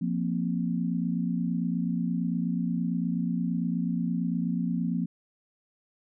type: chord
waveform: sine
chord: F suspended fourth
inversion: none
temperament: equal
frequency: 174.61 / 233.1 / 261.6 Hz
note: F3 / Bb3 / C4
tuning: 0 / 0 / 0 cents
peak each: -28 / -30 / -33 dBFS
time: 0.01-5.06 s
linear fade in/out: 10 ms
effects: none